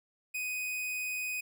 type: tone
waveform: 45% pulse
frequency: 2498 Hz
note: D#7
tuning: 6 cents sharp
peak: -33 dBFS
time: 0.34-1.41 s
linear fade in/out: 10 ms
effects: none